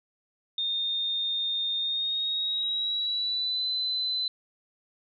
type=tone with pitch glide; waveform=sine; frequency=3653 to 4030 Hz; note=A#7 to B7; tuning=-36 to +34 cents; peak=-26 dBFS; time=0.58-4.28 s; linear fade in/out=2 ms; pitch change=+170 cents; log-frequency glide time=1.77-3.67 s; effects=none